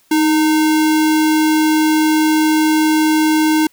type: tone with sample-and-hold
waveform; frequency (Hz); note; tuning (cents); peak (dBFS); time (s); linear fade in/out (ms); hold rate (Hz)
sine; 312.3; D#4; +7; -10; 0.11-3.67; 5; 1225
effects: white hiss -55 dBFS RMS until 3.72 s